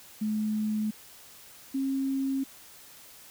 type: tone pair in turn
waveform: sine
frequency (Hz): 214.2 / 269.7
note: A3 / C#4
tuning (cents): -46 / -47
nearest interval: major third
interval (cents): 399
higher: second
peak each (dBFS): -26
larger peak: neither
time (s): 0.21-0.91 / 1.74-2.44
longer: neither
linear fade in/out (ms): 10
effects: white hiss -51 dBFS RMS until 3.3 s